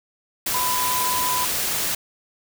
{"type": "tone in noise", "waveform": "sine", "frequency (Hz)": 999, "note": "B5", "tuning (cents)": 20, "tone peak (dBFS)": -23, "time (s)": [0.54, 1.45], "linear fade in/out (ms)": 5, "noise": "white", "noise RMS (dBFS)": -24, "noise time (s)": [0.46, 1.95], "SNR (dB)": -2, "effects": []}